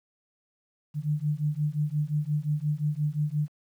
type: beating tone pair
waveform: sine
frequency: 146.83 / 152.53 Hz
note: D3 / D#3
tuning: 0 / -34 cents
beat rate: 5.7 Hz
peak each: -28 dBFS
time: 0.94-3.49 s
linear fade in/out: 50 ms
effects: 10-bit